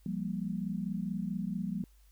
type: tone cluster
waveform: sine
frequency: 172.4 / 197 / 233 Hz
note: F3 / G3 / A#3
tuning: -22 / +9 / -1 cents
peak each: -37 / -35 / -39 dBFS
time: 0.06-1.84 s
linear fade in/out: 2 ms
effects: added 50 Hz sine -58 dBFS peak until 2.11 s + white hiss -70 dBFS RMS until 2.11 s